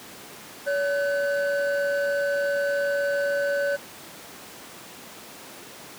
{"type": "tone pair together", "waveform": "triangle", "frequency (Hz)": [567, 1513.7], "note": ["C#5", "F#6"], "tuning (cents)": [39, 39], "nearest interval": "octave + perfect fourth", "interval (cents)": 1700, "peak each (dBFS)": [-21, -27], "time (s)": [0.66, 3.77], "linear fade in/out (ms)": 20, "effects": ["pink hiss -42 dBFS RMS until 5.98 s", "high-pass 200 Hz 12 dB/octave"]}